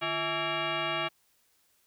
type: tone with frequency modulation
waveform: sine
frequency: 840 Hz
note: G#5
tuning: 19 cents sharp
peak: -28 dBFS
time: 0.01-1.09 s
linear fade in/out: 20 ms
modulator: 496 Hz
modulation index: 4.7
effects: white hiss -69 dBFS RMS until 1.86 s